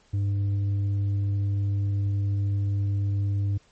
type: tone with tanh clipping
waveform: sine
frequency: 100 Hz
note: G2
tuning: 35 cents sharp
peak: -23 dBFS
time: 0.13-3.58 s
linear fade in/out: 10 ms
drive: 4 dB
effects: pink hiss -61 dBFS RMS until 3.71 s + MP3 32 kbps